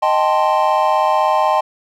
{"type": "chord", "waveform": "triangle", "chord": "A half-diminished seventh", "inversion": "second", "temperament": "equal", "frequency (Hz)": [622.3, 784, 880, 1046.5], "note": ["Eb5", "G5", "A5", "C6"], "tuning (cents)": [0, 0, 0, 0], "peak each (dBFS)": -16, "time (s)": [0.02, 1.61], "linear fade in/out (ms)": 10, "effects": []}